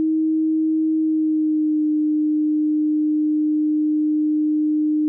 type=tone with pitch glide; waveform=sine; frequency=315.6 to 304.5 Hz; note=D#4 to D#4; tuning=+25 to -37 cents; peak=-16 dBFS; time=0-5.08 s; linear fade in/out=0 ms; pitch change=-62 cents; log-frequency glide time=0.98-1.87 s; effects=none